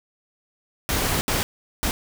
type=noise bursts at uneven times; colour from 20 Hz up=pink; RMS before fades=-23 dBFS; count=3; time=0.89-1.21 / 1.28-1.43 / 1.83-1.91 s; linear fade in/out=0 ms; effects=none